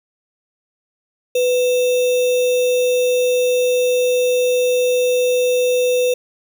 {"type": "tone with sample-and-hold", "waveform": "sine", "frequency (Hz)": 497.6, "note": "B4", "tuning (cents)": 13, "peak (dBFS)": -13, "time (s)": [1.35, 6.14], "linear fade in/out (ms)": 5, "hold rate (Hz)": 3150, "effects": []}